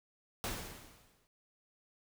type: noise with exponential decay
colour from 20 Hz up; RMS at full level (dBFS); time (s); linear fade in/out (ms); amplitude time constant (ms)
pink; -36; 0.44-1.27; 0; 180
effects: none